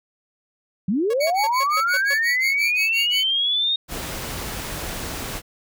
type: linear sweep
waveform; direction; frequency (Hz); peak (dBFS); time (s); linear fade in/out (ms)
sine; up; 169.5 to 3729; -18; 0.88-3.76; 5
type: tone bursts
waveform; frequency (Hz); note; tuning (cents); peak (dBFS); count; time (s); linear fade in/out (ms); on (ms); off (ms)
sawtooth; 554.4; C#5; 0; -25; 7; 1.1-2.139; 5; 37; 130
type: tone with tremolo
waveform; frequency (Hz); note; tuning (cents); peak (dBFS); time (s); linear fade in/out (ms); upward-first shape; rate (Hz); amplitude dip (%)
25% pulse; 2237; C#7; +15; -18; 1.2-3.24; 10; sine; 5.7; 100
type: noise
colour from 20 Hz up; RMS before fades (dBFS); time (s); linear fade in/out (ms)
pink; -30; 3.88-5.42; 50
effects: none